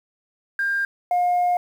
sine tone pair in turn, 1600 / 712.7 Hz, G6 / F5, +35 / +35 cents, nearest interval octave + major second, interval 1400 cents, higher first, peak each -19 / -15 dBFS, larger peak second, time 0.59-0.85 / 1.11-1.57 s, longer second, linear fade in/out 2 ms, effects tanh soft clip ceiling -15 dBFS + 8-bit

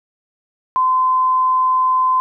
sine tone, 1028 Hz, C6, 31 cents flat, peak -12 dBFS, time 0.76-2.2 s, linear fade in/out 0 ms, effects none

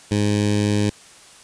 15% pulse tone with notch filter, 103.83 Hz, G#2, in tune, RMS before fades -19 dBFS, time 0.11-0.9 s, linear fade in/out 5 ms, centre 1200 Hz, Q 0.95, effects white hiss -46 dBFS RMS until 1.43 s + resampled to 22050 Hz

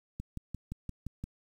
click train, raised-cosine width 5 ms, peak -25 dBFS, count 7, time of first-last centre 0.2-1.24 s, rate 5.77 Hz, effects 9-bit

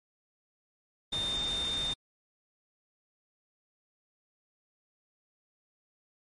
sine tone in noise, 3624 Hz, A#7, 50 cents flat, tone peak -30 dBFS, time 1.12-1.94 s, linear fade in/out 10 ms, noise pink, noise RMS -40 dBFS, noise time 1.12-1.94 s, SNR +7 dB, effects MP3 48 kbps

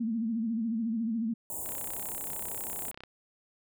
sine tone with vibrato, 226.2 Hz, A3, 48 cents sharp, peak -28 dBFS, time 0-1.34 s, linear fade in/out 10 ms, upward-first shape sine, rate 14 Hz, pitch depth 85 cents each way
white band-stop noise, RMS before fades -37 dBFS, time 1.5-2.91 s, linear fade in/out 0 ms, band 1000 to 7000 Hz, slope 96 dB/octave
click train, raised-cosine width 0.3 ms, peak -28 dBFS, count 46, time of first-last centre 1.66-3.036 s, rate 32.7 Hz
effects none

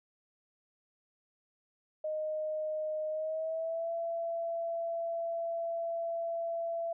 sine tone with pitch glide, 619 to 671.1 Hz, D#5 to E5, -9 to +31 cents, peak -32 dBFS, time 2.04-6.93 s, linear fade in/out 5 ms, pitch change +140 cents, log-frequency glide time 3.09-3.92 s, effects none

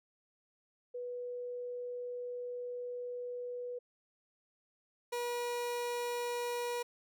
sine / 30% pulse tone pair in turn, 490.5 / 482.1 Hz, B4 / B4, -12 / -42 cents, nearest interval unison, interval 30 cents, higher first, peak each -38 / -32 dBFS, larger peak second, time 0.94-3.79 / 5.12-6.83 s, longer first, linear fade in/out 10 ms, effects none

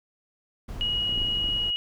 brown noise, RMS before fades -35 dBFS, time 0.68-1.71 s, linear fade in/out 10 ms
sine tone, 2898 Hz, F#7, 37 cents flat, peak -24 dBFS, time 0.81-1.76 s, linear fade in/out 0 ms
clicks, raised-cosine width 3 ms, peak -27 dBFS, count 11, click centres 1.094 / 1.126 / 1.177 / 1.217 / 1.248 / 1.286 / 1.325 / 1.373 / 1.413 / 1.443 / 1.488 s
effects none

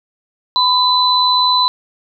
sine tone pair together, 1002 / 4008 Hz, B5 / B7, +25 / +25 cents, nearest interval 2 octaves, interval 2400 cents, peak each -13 dBFS, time 0.56-1.68 s, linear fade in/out 0 ms, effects none

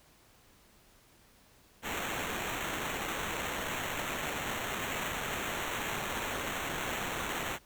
violet noise with sample-and-hold, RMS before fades -36 dBFS, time 1.82-7.59 s, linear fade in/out 50 ms, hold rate 4900 Hz, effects pink hiss -62 dBFS RMS until 7.65 s

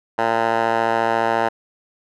10% pulse tone with band-pass filter, 114.3 Hz, A#2, 34 cents flat, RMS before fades -19 dBFS, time 0.18-1.49 s, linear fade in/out 10 ms, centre 1000 Hz, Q 2.7, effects none

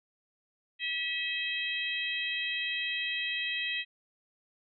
harmonic tone with a mistuned harmonic, 641 Hz, E5, 49 cents flat, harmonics 3 / 4 / 5 / 6, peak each -36 / -34 / -36 / -41 dBFS, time 0.79-3.85 s, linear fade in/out 50 ms, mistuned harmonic 3, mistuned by +21 cents, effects none

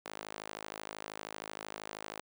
sawtooth tone with high-pass filter, 52.9 Hz, G#1, 33 cents sharp, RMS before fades -45 dBFS, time 0.05-2.21 s, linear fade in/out 10 ms, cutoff 550 Hz, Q 0.76, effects none

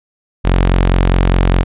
sawtooth tone, 44.91 Hz, F1, 49 cents sharp, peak -5 dBFS, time 0.44-1.64 s, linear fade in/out 20 ms, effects resampled to 8000 Hz

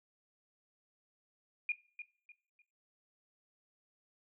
sine tone with echo, 2427 Hz, D#7, 44 cents flat, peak -30 dBFS, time 1.69-1.72 s, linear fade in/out 2 ms, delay 300 ms, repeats 3, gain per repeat -11 dB, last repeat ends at 2.62 s, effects noise-tail reverb RT60 0.4 s tail -18 dB re dry

